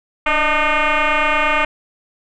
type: tone with frequency modulation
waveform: sine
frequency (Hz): 622.3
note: D#5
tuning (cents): 0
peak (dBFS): -12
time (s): 0.26-1.65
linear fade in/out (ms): 5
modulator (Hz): 304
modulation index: 6.9
effects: tanh soft clip ceiling -9 dBFS